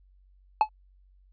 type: tone with exponential decay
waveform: triangle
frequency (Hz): 860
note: A5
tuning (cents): -40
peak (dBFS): -11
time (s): 0.61-0.69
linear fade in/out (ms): 1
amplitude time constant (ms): 16
effects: added 47 Hz sine -56 dBFS peak until 1.32 s + resampled to 11025 Hz